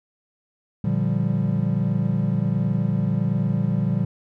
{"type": "chord", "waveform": "triangle", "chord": "G minor seventh", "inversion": "first", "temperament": "equal", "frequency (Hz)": [116.54, 146.83, 174.61, 196], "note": ["Bb2", "D3", "F3", "G3"], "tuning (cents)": [0, 0, 0, 0], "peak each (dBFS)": -23, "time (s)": [0.84, 4.05], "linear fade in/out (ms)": 5, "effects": []}